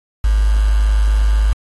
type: tone with quantisation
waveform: sine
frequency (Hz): 51.91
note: G#1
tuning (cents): 0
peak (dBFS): -10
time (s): 0.24-1.53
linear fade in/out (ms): 5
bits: 5
effects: AAC 32 kbps